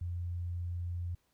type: tone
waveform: sine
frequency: 87.31 Hz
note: F2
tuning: in tune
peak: -34 dBFS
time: 0.01-1.15 s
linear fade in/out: 5 ms
effects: pink hiss -75 dBFS RMS until 1.33 s